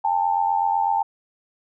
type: tone pair together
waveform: sine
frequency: 806 / 894 Hz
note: G5 / A5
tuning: +48 / +27 cents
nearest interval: major second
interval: 179 cents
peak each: -21 dBFS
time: 0.04-1.03 s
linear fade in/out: 10 ms
effects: none